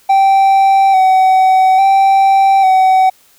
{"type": "tone with vibrato", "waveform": "triangle", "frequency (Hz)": 767, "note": "G5", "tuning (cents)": -38, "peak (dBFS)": -4, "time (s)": [0.09, 3.1], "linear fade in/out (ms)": 10, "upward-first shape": "square", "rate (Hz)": 0.59, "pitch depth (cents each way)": 27, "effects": ["white hiss -49 dBFS RMS until 3.38 s"]}